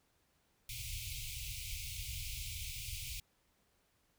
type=band-stop noise; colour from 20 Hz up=pink; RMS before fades=-43 dBFS; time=0.69-3.2 s; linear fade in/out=2 ms; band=130 to 2200 Hz; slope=96 dB/octave; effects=pink hiss -75 dBFS RMS until 4.18 s